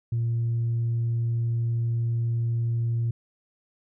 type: tone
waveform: sine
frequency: 116.54 Hz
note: A#2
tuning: in tune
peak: -21 dBFS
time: 0.12-3.11 s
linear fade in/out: 5 ms
effects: tanh soft clip ceiling -20 dBFS